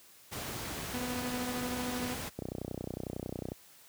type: noise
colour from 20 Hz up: pink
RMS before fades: -39 dBFS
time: 0.31-2.3 s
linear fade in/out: 20 ms
type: tone with tremolo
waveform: sawtooth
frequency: 248 Hz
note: B3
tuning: 7 cents sharp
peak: -30 dBFS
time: 0.94-2.14 s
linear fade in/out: 2 ms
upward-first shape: sine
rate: 13 Hz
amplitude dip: 35%
type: click train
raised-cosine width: 2 ms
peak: -23 dBFS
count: 36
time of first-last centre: 2.39-3.519 s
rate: 31 Hz
effects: white hiss -58 dBFS RMS until 3.88 s + high-pass 60 Hz 12 dB/octave